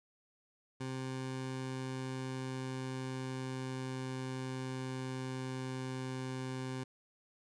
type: tone with pitch glide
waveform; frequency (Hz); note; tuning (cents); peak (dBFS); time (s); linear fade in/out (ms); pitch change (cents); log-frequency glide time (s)
20% pulse; 130.81 to 129.91; C3 to C3; 0 to -12; -33; 0.8-6.84; 10; -12; 1.2-6.06
effects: resampled to 22050 Hz